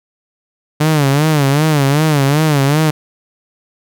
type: tone with vibrato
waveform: sawtooth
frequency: 146.83 Hz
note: D3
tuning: in tune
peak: -6 dBFS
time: 0.8-2.91 s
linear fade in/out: 10 ms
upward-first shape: sine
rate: 2.6 Hz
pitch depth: 130 cents each way
effects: none